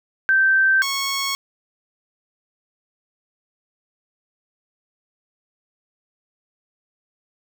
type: tone pair in turn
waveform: sine / 10% pulse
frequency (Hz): 1557 / 1100.9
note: G6 / C#6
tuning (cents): -12 / -12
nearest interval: tritone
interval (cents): 600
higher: first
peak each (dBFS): -13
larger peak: neither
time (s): 0.29-0.82 / 0.82-1.35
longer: neither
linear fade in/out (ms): 0
effects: none